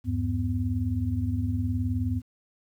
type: tone cluster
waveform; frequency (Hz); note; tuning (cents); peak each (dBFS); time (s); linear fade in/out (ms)
sine; 80.3 / 99.5 / 250.8; E2 / G2 / B3; -45 / +26 / +27; -31 / -27 / -30; 0.04-2.22; 50
effects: 10-bit